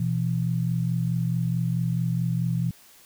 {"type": "tone pair together", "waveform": "sine", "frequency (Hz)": [123.7, 168.32], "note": ["B2", "E3"], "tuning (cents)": [3, 36], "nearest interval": "perfect fourth", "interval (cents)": 533, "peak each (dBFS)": -25, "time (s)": [0, 2.71], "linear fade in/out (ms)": 5, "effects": ["white hiss -53 dBFS RMS until 3.05 s"]}